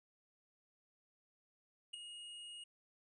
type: tone with ADSR envelope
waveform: square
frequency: 2870 Hz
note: F7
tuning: 47 cents sharp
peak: -40 dBFS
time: 1.93-2.64 s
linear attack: 12 ms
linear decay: 5 ms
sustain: -9 dB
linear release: 6 ms
effects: resampled to 22050 Hz